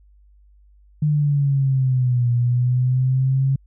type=exponential two-way sweep; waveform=sine; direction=down then up; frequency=152 to 120 to 136.1 Hz; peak=-15 dBFS; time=1.02-3.56 s; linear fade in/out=5 ms; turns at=2.31 s; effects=added 50 Hz sine -49 dBFS peak until 3.66 s